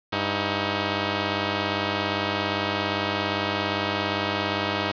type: tone pair together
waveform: 5% pulse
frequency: 100 / 317.5 Hz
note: G2 / D#4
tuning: +35 / +35 cents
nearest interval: octave + minor sixth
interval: 2000 cents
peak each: -15 dBFS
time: 0.12-4.92 s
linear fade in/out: 10 ms
effects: resampled to 11025 Hz + 7-bit